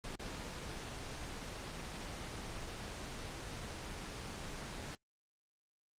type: noise with dropouts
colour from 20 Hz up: pink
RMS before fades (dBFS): -43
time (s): 0.04-4.95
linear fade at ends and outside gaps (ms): 1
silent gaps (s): 0.155-0.195
effects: low-pass 7000 Hz 12 dB/octave + Opus 24 kbps